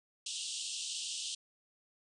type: band-pass noise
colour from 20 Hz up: pink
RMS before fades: -40 dBFS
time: 0.26-1.35 s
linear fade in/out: 5 ms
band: 2800 to 9100 Hz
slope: 96 dB/octave
effects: none